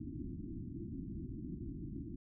white low-pass noise, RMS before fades -44 dBFS, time 0-2.16 s, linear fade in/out 10 ms, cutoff 340 Hz, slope 96 dB/octave, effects none

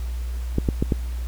clicks, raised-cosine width 3 ms, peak -7 dBFS, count 4, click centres 0.584 / 0.688 / 0.825 / 0.922 s, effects added 60 Hz sine -25 dBFS peak until 1.27 s + pink hiss -46 dBFS RMS until 1.27 s

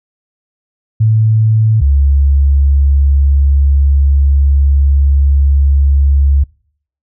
sine tone pair in turn, 110 / 69.7 Hz, A2 / C#2, 0 / +10 cents, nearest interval minor sixth, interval 790 cents, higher first, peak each -6 dBFS, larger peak neither, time 1-1.81 / 1.81-6.44 s, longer second, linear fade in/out 10 ms, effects noise-tail reverb RT60 0.6 s tail -25 dB re dry

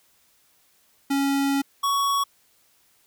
square tone pair in turn, 277.2 / 1117.8 Hz, C#4 / C#6, 0 / +14 cents, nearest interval 2 octaves, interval 2414 cents, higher second, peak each -21 dBFS, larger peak neither, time 1.1-1.62 / 1.83-2.24 s, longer first, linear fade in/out 10 ms, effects white hiss -62 dBFS RMS until 3.06 s

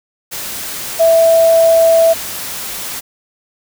sine tone in noise, 659.3 Hz, E5, in tune, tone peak -6 dBFS, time 0.99-2.14 s, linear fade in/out 20 ms, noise white, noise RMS -24 dBFS, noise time 0.31-3.01 s, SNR +15 dB, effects none

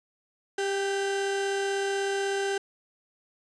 35% pulse tone pair together, 395.3 / 1545 Hz, G4 / G6, +15 / -26 cents, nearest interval 2 octaves, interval 2359 cents, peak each -25 / -34 dBFS, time 0.58-2.58 s, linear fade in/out 5 ms, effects resampled to 22050 Hz

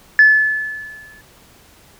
sine tone with exponential decay, 1730 Hz, A6, 30 cents flat, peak -3 dBFS, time 0.19-1.21 s, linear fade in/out 1 ms, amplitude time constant 220 ms, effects tanh soft clip ceiling -1 dBFS + pink hiss -48 dBFS RMS until 1.99 s

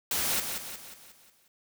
white noise with echo, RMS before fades -29 dBFS, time 0.11-0.4 s, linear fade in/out 2 ms, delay 180 ms, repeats 6, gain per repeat -6 dB, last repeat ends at 1.48 s, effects none

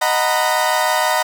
30% pulse chord, B major seventh, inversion first, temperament equal with one note detuned, 622.3 / 740 / 921.6 / 987.8 Hz, D#5 / F#5 / A#5 / B5, 0 / 0 / -20 / 0 cents, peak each -18 dBFS, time 0.01-1.23 s, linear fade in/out 10 ms, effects none

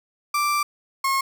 35% pulse tone pair in turn, 1174.7 / 1081.9 Hz, D6 / C#6, 0 / -42 cents, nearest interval minor second, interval 142 cents, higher first, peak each -18 / -18 dBFS, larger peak neither, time 0.34-0.63 / 1.04-1.21 s, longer first, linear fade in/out 5 ms, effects none

